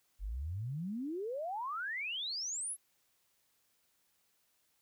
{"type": "exponential sweep", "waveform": "sine", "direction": "up", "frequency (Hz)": [43.65, 11480], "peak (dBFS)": -36, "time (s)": [0.19, 2.77], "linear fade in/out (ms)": 50, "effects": ["white hiss -75 dBFS RMS until 4.81 s"]}